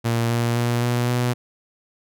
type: tone with pitch steps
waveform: sawtooth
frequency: 116.54 / 118.03 / 119.54 / 121.07 / 122.62 Hz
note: A#2 / A#2 / A#2 / B2 / B2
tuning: 0 / +22 / +44 / -34 / -12 cents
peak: -15 dBFS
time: 0.04-1.34 s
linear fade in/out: 20 ms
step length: 260 ms
effects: none